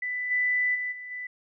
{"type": "tone with level steps", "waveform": "sine", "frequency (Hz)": 1990, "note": "B6", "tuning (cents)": 13, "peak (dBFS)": [-28, -22, -28, -37, -33], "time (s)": [0.02, 1.27], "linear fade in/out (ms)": 5, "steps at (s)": [0.3, 0.74, 0.91, 1.1], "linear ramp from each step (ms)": 20, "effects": []}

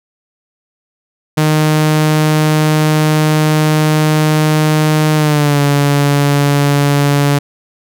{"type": "tone with pitch glide", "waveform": "sawtooth", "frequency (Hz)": [154.1, 142.95], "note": ["D#3", "D3"], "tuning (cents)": [-16, -46], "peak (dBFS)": -5, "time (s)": [1.37, 7.39], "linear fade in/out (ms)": 10, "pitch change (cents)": -130, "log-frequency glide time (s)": [5.15, 5.6], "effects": []}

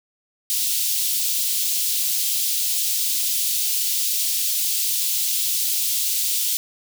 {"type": "high-pass noise", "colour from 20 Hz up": "white", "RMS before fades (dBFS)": -22, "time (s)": [0.5, 6.57], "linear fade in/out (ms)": 0, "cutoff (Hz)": 3100, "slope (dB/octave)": 24, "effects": []}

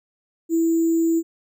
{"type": "tone with sample-and-hold", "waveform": "sine", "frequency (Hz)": 329.6, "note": "E4", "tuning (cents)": 0, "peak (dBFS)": -16, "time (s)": [0.49, 1.23], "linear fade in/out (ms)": 50, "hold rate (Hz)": 7350, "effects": []}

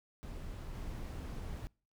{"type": "noise with level steps", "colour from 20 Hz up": "brown", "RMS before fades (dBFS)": [-44, -42], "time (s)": [0.23, 1.67], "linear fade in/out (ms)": 0, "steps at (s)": 0.73, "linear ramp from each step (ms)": 20, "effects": ["noise-tail reverb RT60 0.4 s tail -26 dB re dry"]}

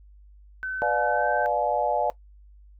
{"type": "tone with pitch glide", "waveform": "sine", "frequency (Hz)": [1521, 1547.6], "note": ["F#6", "G6"], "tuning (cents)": [47, -23], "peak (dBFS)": -28, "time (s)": [0.63, 1.46], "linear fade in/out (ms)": 0, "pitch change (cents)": 30, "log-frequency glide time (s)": [1.13, 1.27]}
{"type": "chord", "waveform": "sine", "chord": "B diminished seventh", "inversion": "none", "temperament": "just", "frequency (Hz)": [493.9, 592.7, 711.2, 853.4], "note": ["B4", "D5", "F5", "Ab5"], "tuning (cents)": [0, 16, 31, 47], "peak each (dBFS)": [-30, -26, -27, -27], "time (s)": [0.82, 2.1], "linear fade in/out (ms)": 0}
{"effects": ["noise-tail reverb RT60 0.1 s tail -18 dB re dry", "added 50 Hz sine -48 dBFS peak until 2.79 s"]}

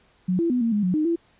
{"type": "tone with pitch steps", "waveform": "sine", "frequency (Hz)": [182.8, 336.7, 248.2, 230, 207.5, 182, 307.3, 336.5], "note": ["F#3", "E4", "B3", "A#3", "G#3", "F#3", "D#4", "E4"], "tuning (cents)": [-21, 37, 9, -23, -1, -28, -21, 36], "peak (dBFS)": -19, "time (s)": [0.28, 1.16], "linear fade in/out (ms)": 10, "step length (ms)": 110, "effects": ["pink hiss -60 dBFS RMS until 1.39 s", "resampled to 8000 Hz"]}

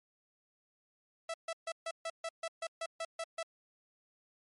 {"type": "tone bursts", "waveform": "sawtooth", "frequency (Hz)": 659.3, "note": "E5", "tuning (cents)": 0, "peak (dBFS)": -32, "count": 12, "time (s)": [1.29, 3.43], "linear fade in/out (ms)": 5, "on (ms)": 50, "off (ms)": 140, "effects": ["MP3 48 kbps"]}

